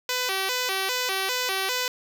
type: tone with vibrato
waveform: 5% pulse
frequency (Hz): 438.5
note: A4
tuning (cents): -6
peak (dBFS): -13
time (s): 0.09-1.88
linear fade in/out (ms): 2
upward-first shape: square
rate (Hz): 2.5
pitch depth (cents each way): 230
effects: none